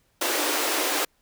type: high-pass noise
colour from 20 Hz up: pink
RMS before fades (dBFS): -25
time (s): 0.21-1.05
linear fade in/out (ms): 5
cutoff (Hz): 280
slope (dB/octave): 96
effects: pink hiss -67 dBFS RMS until 1.21 s